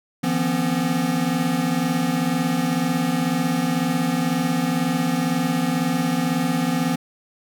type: tone cluster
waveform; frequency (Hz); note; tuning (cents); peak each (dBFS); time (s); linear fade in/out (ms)
square; 154.9 / 171 / 245.4 / 267.4; D#3 / F3 / B3 / C4; -7 / -36 / -11 / +38; -32 / -25 / -24 / -26; 0.23-6.96; 10
effects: none